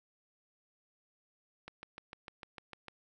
click train, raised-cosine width 0.3 ms, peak -29 dBFS, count 9, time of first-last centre 1.68-2.883 s, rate 6.65 Hz, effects none

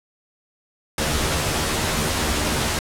pink noise with comb filter, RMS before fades -22 dBFS, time 0.98-2.79 s, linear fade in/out 2 ms, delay 13 ms, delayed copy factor +0.75, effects low-pass 11000 Hz 12 dB/octave

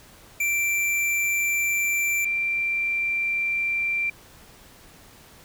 square / sine tone pair in turn, 2349 / 2358 Hz, D7 / D7, 0 / +6 cents, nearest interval unison, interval 6 cents, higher second, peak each -22 dBFS, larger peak neither, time 0.4-2.25 / 2.25-4.1 s, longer neither, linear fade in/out 5 ms, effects pink hiss -50 dBFS RMS until 5.44 s

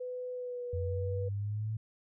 sine tone with pitch glide, 500 to 488 Hz, B4 to B4, +21 to -21 cents, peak -36 dBFS, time 0-1.29 s, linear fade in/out 10 ms, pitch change -42 cents, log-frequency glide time 0.33-0.65 s
sine exponential sweep, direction up, 87.31 to 110.8 Hz, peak -32 dBFS, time 0.73-1.77 s, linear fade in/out 5 ms
effects none

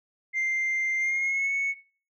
sine tone with pitch glide, 2093 to 2211 Hz, C7 to C#7, 0 to -5 cents, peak -22 dBFS, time 0.33-1.75 s, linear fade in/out 50 ms, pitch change +95 cents, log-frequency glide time 0.97-1.52 s, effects noise-tail reverb RT60 0.4 s tail -18 dB re dry + tanh soft clip ceiling -22 dBFS

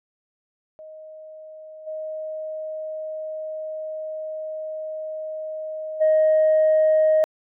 sine tone with level steps, 625 Hz, D#5, 8 cents sharp, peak -38 / -28 / -13 dBFS, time 0.79-7.24 s, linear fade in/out 0 ms, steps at 1.86 / 6 s, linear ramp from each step 20 ms, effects tanh soft clip ceiling -11 dBFS

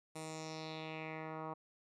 10% pulse tone with low-pass filter sweep, 158.1 Hz, D#3, 28 cents sharp, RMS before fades -45 dBFS, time 0.15-1.54 s, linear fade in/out 10 ms, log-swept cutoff 9700 to 1100 Hz, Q 3.1, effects none

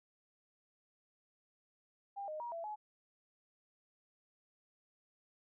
sine tone with pitch steps, 799 / 616 / 951 / 670 / 847 Hz, G5 / D#5 / A#5 / E5 / G#5, +33 / -17 / +34 / +28 / +34 cents, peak -40 dBFS, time 2.16-2.76 s, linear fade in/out 20 ms, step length 120 ms, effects none

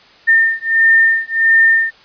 sine beating tone pair, 1810 / 1811.5 Hz, A6 / A6, +48 / +50 cents, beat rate 1.5 Hz, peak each -12 dBFS, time 0.27-1.91 s, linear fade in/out 20 ms, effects white hiss -45 dBFS RMS until 2.04 s + resampled to 11025 Hz

